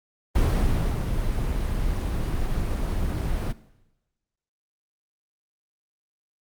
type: noise with ADSR envelope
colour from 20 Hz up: brown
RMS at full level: -19 dBFS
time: 0.35-3.53 s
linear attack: 8 ms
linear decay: 620 ms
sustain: -6 dB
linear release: 17 ms
effects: noise-tail reverb RT60 1.0 s tail -18 dB re dry + Opus 24 kbps